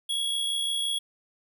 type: tone with amplitude modulation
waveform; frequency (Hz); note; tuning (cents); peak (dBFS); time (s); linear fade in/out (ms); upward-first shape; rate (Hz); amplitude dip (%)
square; 3334; G#7; +6; -25; 0.09-0.99; 10; sine; 65.8; 35
effects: none

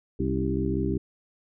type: harmonic tone with a mistuned harmonic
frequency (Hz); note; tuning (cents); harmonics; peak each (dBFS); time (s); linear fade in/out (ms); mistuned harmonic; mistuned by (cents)
65.5; C2; +2; 1 / 2 / 3 / 4 / 5 / 6; -31 / -31 / -31 / -31 / -31 / -31; 0.19-0.98; 10; 4; +69
effects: none

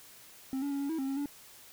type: tone with pitch steps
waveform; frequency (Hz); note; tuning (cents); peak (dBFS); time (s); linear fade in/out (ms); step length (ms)
triangle; 265.1 / 283.7 / 279.1 / 280.8 / 323.1 / 268.1 / 272.1 / 286.5; C4 / C#4 / C#4 / C#4 / E4 / C4 / C#4 / D4; +23 / +40 / +12 / +22 / -35 / +42 / -32 / -43; -29; 0.53-1.258; 0; 91
effects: white hiss -54 dBFS RMS until 1.72 s

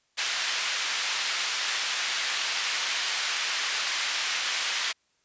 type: band-pass noise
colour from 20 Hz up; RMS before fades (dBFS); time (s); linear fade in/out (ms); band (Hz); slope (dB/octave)
pink; -29; 0.17-4.93; 20; 1800 to 5800; 12
effects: white hiss -70 dBFS RMS until 5.24 s + resampled to 16000 Hz

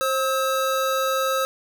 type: tone pair together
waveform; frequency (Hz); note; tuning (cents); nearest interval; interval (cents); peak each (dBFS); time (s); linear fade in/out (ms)
square; 531 / 1289.5; C5 / E6; +25 / -39; octave + minor third; 1536; -24; 0.01-1.45; 0
effects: none

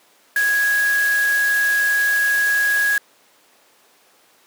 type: tone in noise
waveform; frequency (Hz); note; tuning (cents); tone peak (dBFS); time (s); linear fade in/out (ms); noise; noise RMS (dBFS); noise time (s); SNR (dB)
sine; 1659; G#6; -2; -15; 0.36-2.98; 2; white; -29; 0.36-2.98; +11
effects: pink hiss -54 dBFS RMS until 4.46 s + high-pass 400 Hz 12 dB/octave

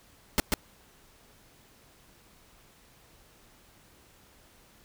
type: noise with echo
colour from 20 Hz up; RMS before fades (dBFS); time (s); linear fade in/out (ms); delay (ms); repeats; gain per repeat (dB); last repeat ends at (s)
pink; -23; 0.38-0.4; 0; 140; 1; -2; 0.54
effects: pink hiss -59 dBFS RMS until 4.84 s

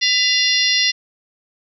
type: harmonic tone with a mistuned harmonic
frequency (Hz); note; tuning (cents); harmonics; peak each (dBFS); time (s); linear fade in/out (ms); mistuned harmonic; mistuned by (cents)
698.5; F5; 0; 3 / 4 / 5 / 6 / 7 / 8; -21 / -21 / -21 / -21 / -21 / -21; 0.01-0.92; 20; 3; -80
effects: none

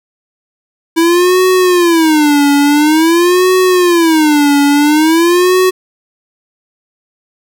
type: tone with vibrato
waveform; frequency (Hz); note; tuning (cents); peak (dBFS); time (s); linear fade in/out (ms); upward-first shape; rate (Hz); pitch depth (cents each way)
square; 325.1; E4; -24; -7; 0.96-5.71; 20; sine; 0.48; 230
effects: none

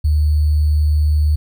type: tone with sample-and-hold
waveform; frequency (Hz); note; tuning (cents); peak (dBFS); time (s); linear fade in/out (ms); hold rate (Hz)
sine; 75.5; D2; +48; -11; 0.04-1.36; 10; 4410
effects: none

